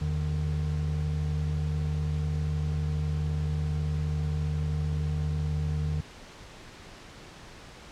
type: tone pair together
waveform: triangle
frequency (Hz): 80.15 / 152.1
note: E2 / D#3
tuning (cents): -48 / -39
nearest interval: major seventh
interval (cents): 1109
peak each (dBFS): -27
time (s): 0.01-6.01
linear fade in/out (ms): 5
effects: pink hiss -47 dBFS RMS until 7.91 s + low-pass 6000 Hz 12 dB/octave